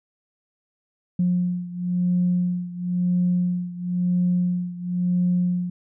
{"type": "beating tone pair", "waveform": "sine", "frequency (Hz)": [178.1, 179.08], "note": ["F3", "F3"], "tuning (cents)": [34, 44], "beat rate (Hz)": 0.98, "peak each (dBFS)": [-21, -24], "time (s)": [1.19, 5.7], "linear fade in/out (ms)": 5, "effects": ["tanh soft clip ceiling -12 dBFS"]}